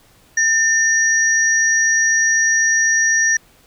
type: tone pair together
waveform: sine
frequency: 1800 / 5776 Hz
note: A6 / F#8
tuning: +39 / -43 cents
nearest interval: octave + minor sixth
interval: 2018 cents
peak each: -14 / -17 dBFS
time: 0.37-3.37 s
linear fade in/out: 5 ms
effects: pink hiss -52 dBFS RMS until 3.66 s